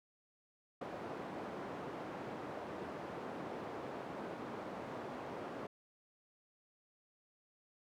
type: band-pass noise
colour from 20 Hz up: white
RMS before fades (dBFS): -45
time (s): 0.81-5.67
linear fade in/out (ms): 5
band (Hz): 160 to 740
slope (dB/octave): 12
effects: none